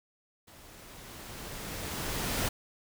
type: noise with level ramp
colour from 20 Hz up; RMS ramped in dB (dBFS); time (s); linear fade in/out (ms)
pink; -54 to -30; 0.47-2.49; 10
effects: none